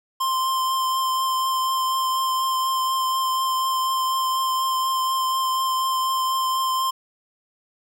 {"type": "tone with vibrato", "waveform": "square", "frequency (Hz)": 1046.5, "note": "C6", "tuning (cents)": 0, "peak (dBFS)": -21, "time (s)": [0.2, 6.91], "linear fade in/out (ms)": 10, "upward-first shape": "triangle", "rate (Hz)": 4.1, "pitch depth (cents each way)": 14, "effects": ["9-bit"]}